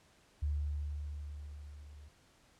sine tone with level ramp, 73.42 Hz, D2, in tune, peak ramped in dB -30 to -51 dBFS, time 0.42-2.09 s, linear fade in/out 10 ms, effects pink hiss -66 dBFS RMS until 2.59 s + low-pass 9000 Hz 12 dB/octave

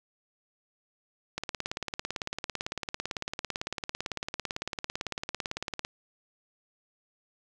click train, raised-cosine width 0.2 ms, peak -15 dBFS, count 81, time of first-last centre 1.38-5.849 s, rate 17.9 Hz, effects none

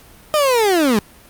30% pulse linear sweep, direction down, 622.3 to 196 Hz, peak -10 dBFS, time 0.34-0.99 s, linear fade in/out 0 ms, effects pink hiss -45 dBFS RMS until 1.29 s + Opus 48 kbps

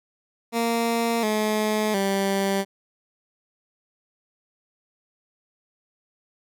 15% pulse tone with pitch steps, 231.9 / 214.2 / 195.9 Hz, A#3 / A3 / G3, -9 / -46 / -1 cents, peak -15 dBFS, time 0.52-2.65 s, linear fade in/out 50 ms, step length 710 ms, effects none

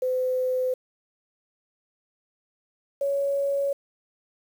sine tone pair in turn, 510 / 558.4 Hz, C5 / C#5, -44 / +13 cents, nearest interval major second, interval 157 cents, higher second, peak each -22 dBFS, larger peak neither, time 0.02-0.74 / 3.01-3.73 s, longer neither, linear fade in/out 5 ms, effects 8-bit

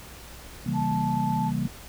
sine chord, C# diminished seventh, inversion none, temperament equal with one note detuned, 135.58 / 164.81 / 196 / 233.1 Hz, C#3 / E3 / G3 / Bb3, -38 / 0 / 0 / 0 cents, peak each -30 dBFS, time 0.66-1.68 s, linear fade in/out 5 ms
sine tone, 874 Hz, A5, 12 cents flat, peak -27 dBFS, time 0.73-1.52 s, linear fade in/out 50 ms
effects added 60 Hz sine -48 dBFS peak until 1.88 s + pink hiss -45 dBFS RMS until 1.88 s

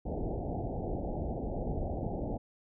pink low-pass noise, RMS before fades -35 dBFS, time 0.05-2.38 s, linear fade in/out 10 ms, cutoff 820 Hz, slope 96 dB/octave, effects none

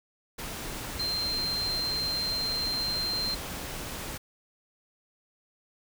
sine tone in noise, 4152 Hz, C8, 14 cents flat, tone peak -28 dBFS, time 0.99-3.35 s, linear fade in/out 10 ms, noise pink, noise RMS -37 dBFS, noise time 0.38-4.18 s, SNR +6 dB, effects none

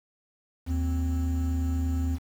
triangle tone pair together, 77.67 / 261.6 Hz, D#2 / C4, -2 / 0 cents, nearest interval octave + major sixth, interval 2102 cents, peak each -23 / -30 dBFS, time 0.66-2.19 s, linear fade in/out 50 ms, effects 8-bit

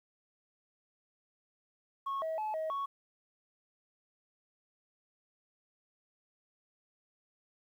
sine tone with pitch steps, 1097 / 642 / 860 / 634 / 1111 Hz, C#6 / E5 / A5 / D#5 / C#6, -18 / -46 / -40 / +32 / +4 cents, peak -31 dBFS, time 2.06-2.86 s, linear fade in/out 10 ms, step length 160 ms, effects tanh soft clip ceiling -31 dBFS + 11-bit

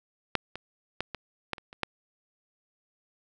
clicks, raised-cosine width 0.3 ms, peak -7 / -21 / -13 / -19 / -13 / -28 / -29 / -11 dBFS, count 8, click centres 0.353 / 0.556 / 1.006 / 1.147 / 1.533 / 1.582 / 1.729 / 1.833 s, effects none

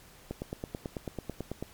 click train, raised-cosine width 2 ms, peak -21 dBFS, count 13, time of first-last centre 0.31-1.626 s, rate 9.12 Hz, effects pink hiss -55 dBFS RMS until 1.73 s + MP3 96 kbps

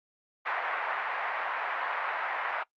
pink band-pass noise, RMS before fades -32 dBFS, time 0.45-2.64 s, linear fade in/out 20 ms, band 750 to 2100 Hz, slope 24 dB/octave, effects noise-tail reverb RT60 0.1 s tail -21 dB re dry + Opus 48 kbps

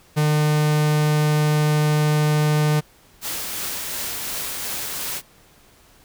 45% pulse tone, 151.1 Hz, D3, 50 cents sharp, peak -16 dBFS, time 0.16-2.81 s, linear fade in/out 20 ms
white noise with tremolo, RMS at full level -27 dBFS, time 3.21-5.22 s, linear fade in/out 50 ms, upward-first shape triangle, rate 2.8 Hz, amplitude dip 25%
effects pink hiss -53 dBFS RMS until 6.04 s

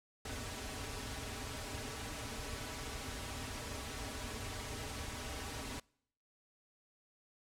pink noise with comb filter, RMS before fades -43 dBFS, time 0.25-5.8 s, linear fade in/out 5 ms, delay 5.7 ms, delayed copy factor -0.8, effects noise-tail reverb RT60 0.7 s tail -26 dB re dry + low-pass 10000 Hz 12 dB/octave

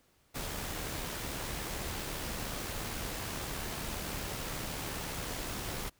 pink noise with amplitude modulation, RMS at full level -37 dBFS, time 0.34-5.9 s, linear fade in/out 20 ms, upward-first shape sine, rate 73.9 Hz, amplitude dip 30%, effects pink hiss -69 dBFS RMS until 5.99 s

